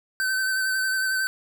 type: tone with vibrato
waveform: square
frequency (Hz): 1535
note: G6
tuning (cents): -37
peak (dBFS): -23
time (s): 0.2-1.27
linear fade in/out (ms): 0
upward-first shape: sine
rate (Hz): 11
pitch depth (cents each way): 24
effects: none